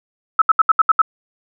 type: tone bursts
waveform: sine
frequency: 1304 Hz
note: E6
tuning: 19 cents flat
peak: -7 dBFS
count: 7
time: 0.39-1.017 s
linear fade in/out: 2 ms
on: 27 ms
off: 73 ms
effects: none